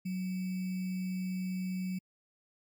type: tone with sample-and-hold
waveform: sine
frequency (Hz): 185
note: F#3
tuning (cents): 0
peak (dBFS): -32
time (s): 0.05-1.99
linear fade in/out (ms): 10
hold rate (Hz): 2450
effects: MP3 96 kbps